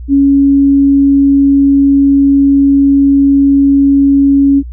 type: tone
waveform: sine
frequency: 277.9 Hz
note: C#4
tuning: 4 cents sharp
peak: -4 dBFS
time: 0.08-4.63 s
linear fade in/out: 50 ms
effects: added 60 Hz sine -22 dBFS peak until 4.72 s